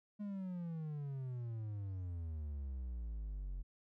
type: exponential sweep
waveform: triangle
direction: down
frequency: 210 to 43.86 Hz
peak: -38 dBFS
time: 0.19-3.63 s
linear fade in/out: 20 ms
effects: none